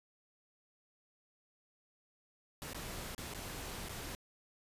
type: noise with dropouts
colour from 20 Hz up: pink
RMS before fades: -44 dBFS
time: 2.62-4.15 s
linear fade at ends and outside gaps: 0 ms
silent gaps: 2.733-2.746 / 3.148-3.18 / 3.337-3.347 / 3.886-3.894 s
effects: resampled to 32000 Hz